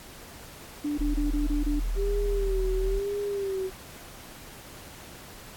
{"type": "tone bursts", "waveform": "sine", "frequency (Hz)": 293.7, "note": "D4", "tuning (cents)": 0, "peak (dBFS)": -26, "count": 6, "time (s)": [0.84, 1.8], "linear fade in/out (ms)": 10, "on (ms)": 140, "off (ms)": 24}
{"type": "tone", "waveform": "sine", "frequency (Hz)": 40.06, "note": "E1", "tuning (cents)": -49, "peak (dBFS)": -25, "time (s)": [0.98, 3], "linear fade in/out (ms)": 20}
{"type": "tone with vibrato", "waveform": "sine", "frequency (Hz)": 392, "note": "G4", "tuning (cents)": 0, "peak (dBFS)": -27, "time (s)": [1.95, 3.71], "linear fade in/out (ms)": 50, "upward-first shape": "sine", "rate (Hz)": 1, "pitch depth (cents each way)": 69}
{"effects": ["pink hiss -46 dBFS RMS until 5.56 s", "AAC 64 kbps"]}